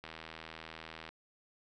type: click train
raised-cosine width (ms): 0.3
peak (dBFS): -29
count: 85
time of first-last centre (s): 0.04-1.09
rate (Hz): 80
effects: none